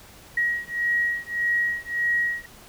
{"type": "beating tone pair", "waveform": "sine", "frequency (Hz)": [1899, 1900.7], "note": ["A#6", "A#6"], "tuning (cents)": [32, 33], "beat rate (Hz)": 1.7, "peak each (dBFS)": -25, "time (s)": [0.37, 2.46], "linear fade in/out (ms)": 5, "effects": ["pink hiss -48 dBFS RMS until 2.68 s"]}